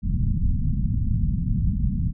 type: low-pass noise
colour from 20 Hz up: pink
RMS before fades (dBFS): -22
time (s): 0.02-2.13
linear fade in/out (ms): 50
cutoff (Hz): 220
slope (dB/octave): 48
effects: none